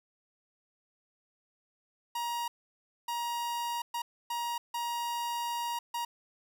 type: tone bursts at uneven times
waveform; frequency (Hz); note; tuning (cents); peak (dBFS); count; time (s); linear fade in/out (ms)
45% pulse; 947; A#5; +27; -32; 6; 2.15-2.48 / 3.08-3.82 / 3.94-4.02 / 4.3-4.58 / 4.74-5.79 / 5.94-6.05; 5
effects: none